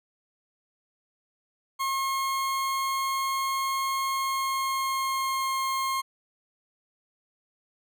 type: tone with pitch glide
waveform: 40% pulse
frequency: 1078 to 1068.7 Hz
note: C#6 to C6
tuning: -49 to +36 cents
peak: -25 dBFS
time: 1.79-6.02 s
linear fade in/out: 20 ms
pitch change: -15 cents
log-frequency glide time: 4.08-5.5 s
effects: none